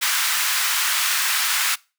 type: high-pass noise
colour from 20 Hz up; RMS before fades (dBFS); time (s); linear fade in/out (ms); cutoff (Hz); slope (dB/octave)
pink; -21; 0.01-1.76; 20; 1200; 24
effects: noise-tail reverb RT60 0.3 s tail -23 dB re dry